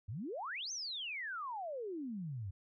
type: exponential two-way sweep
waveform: sine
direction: up then down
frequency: 89 to 6380 to 89 Hz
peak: -39 dBFS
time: 0.08-2.51 s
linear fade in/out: 10 ms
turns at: 0.72 s
effects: none